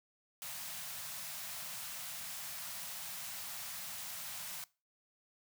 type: band-stop noise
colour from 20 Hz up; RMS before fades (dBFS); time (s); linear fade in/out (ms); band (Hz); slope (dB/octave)
white; -44; 0.42-4.64; 0; 210 to 590; 48
effects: noise-tail reverb RT60 0.3 s tail -21 dB re dry + high-pass 100 Hz 12 dB/octave